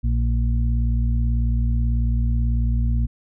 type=harmonic tone; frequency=58.27 Hz; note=A#1; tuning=in tune; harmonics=1 / 2 / 4; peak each=-18 / -24 / -30 dBFS; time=0.03-3.07 s; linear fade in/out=20 ms; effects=none